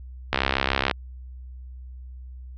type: click train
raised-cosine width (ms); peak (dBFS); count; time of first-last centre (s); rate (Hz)
0.3; -4; 40; 0.33-0.912; 67
effects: added 63 Hz sine -37 dBFS peak until 2.57 s + low-pass 5000 Hz 12 dB/octave